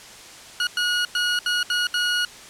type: tone bursts at uneven times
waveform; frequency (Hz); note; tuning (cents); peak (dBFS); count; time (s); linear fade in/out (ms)
20% pulse; 1449; F#6; -37; -15; 6; 0.6-0.67 / 0.77-1.05 / 1.15-1.39 / 1.46-1.63 / 1.7-1.87 / 1.94-2.25; 2
effects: white hiss -42 dBFS RMS until 2.49 s + low-pass 8000 Hz 12 dB/octave